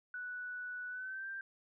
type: tone with pitch glide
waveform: sine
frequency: 1480 to 1577.1 Hz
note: F#6 to G6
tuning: 0 to +10 cents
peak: -40 dBFS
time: 0.14-1.41 s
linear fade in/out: 2 ms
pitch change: +110 cents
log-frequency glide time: 0.89-1.27 s
effects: none